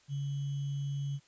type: tone with sample-and-hold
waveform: sine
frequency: 140.4 Hz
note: C#3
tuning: 22 cents sharp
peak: -32 dBFS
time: 0.08-1.2 s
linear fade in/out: 50 ms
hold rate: 3150 Hz
effects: white hiss -65 dBFS RMS until 1.27 s + resampled to 16000 Hz